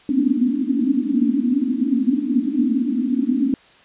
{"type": "band-pass noise", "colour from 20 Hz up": "white", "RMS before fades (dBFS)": -19, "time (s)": [0.09, 3.54], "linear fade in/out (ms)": 2, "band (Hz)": [230, 290], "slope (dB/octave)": 96, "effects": ["white hiss -50 dBFS RMS until 3.84 s", "resampled to 8000 Hz"]}